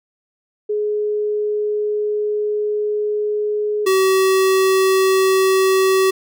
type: tone pair in turn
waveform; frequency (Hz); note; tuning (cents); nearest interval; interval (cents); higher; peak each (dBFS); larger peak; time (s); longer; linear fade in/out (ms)
sine / square; 420 / 380.8; G#4 / F#4; +19 / +50; major second; 169; first; -17 / -13; second; 0.69-3.86 / 3.86-6.11; first; 10
effects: none